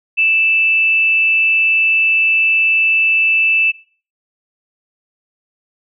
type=tone with amplitude modulation; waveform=sine; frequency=2642 Hz; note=E7; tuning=3 cents sharp; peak=-9 dBFS; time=0.17-3.72 s; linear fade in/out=20 ms; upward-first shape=sine; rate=261 Hz; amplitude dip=30%; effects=noise-tail reverb RT60 0.4 s tail -19 dB re dry